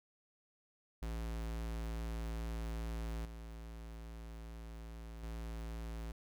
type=tone with level steps; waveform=square; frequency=56.1 Hz; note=A1; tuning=34 cents sharp; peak=-39 / -47 / -42 dBFS; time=1.02-6.12 s; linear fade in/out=5 ms; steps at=3.25 / 5.23 s; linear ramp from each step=2 ms; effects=none